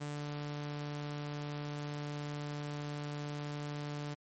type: tone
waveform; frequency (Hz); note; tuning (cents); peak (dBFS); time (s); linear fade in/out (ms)
sawtooth; 146.7; D3; -2; -34; 0-4.15; 20
effects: MP3 32 kbps